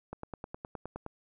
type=click train; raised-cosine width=1 ms; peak=-25 dBFS; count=10; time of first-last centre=0.13-1.064 s; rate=9.64 Hz; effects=none